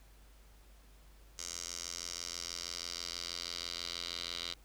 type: tone with band-pass filter sweep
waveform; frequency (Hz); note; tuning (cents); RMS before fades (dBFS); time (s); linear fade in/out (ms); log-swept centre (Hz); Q
10% pulse; 86.2; F2; -22; -42; 1.38-4.54; 10; 6300 to 4000; 3.3
effects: added 50 Hz sine -57 dBFS peak until 4.64 s + pink hiss -65 dBFS RMS until 4.64 s